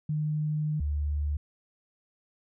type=tone pair in turn; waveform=sine; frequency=152.1 / 73.59 Hz; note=D#3 / D2; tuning=-39 / +4 cents; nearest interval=octave + minor second; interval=1257 cents; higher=first; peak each=-26 dBFS; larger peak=neither; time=0.09-0.8 / 0.8-1.37 s; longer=first; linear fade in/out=5 ms; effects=none